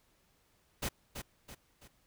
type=noise with echo; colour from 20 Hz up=pink; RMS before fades=-35 dBFS; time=0.82-0.89 s; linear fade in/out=10 ms; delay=330 ms; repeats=3; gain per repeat=-7 dB; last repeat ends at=1.88 s; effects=pink hiss -71 dBFS RMS until 2.06 s